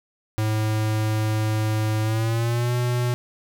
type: tone with pitch glide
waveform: square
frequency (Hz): 108.4 to 122.38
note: A2 to B2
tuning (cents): -25 to -15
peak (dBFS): -21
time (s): 0.38-3.14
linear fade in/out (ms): 0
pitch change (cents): +210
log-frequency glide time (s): 2.02-2.73
effects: none